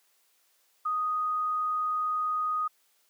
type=tone; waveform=sine; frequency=1244.5 Hz; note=D#6; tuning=in tune; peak=-26 dBFS; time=0.85-2.68 s; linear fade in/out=10 ms; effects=white hiss -68 dBFS RMS until 3.09 s + high-pass 400 Hz 12 dB/octave